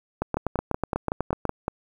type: two click trains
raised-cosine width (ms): 1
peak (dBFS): -11 / -10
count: 8 / 11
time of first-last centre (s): 0.37-1.681 / 0.22-1.453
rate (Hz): 5.34 / 8.11
effects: 8-bit